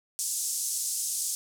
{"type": "band-pass noise", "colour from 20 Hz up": "pink", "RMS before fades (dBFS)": -31, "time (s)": [0.19, 1.35], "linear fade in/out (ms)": 0, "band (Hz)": [6200, 11000], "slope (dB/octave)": 24, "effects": []}